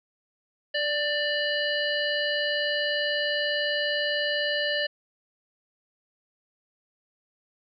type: harmonic tone with a mistuned harmonic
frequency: 587.3 Hz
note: D5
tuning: in tune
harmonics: 1 / 3 / 5 / 7 / 8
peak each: -29 / -28 / -30 / -35 / -38 dBFS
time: 0.74-4.87 s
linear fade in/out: 10 ms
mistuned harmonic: 3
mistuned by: +17 cents
effects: none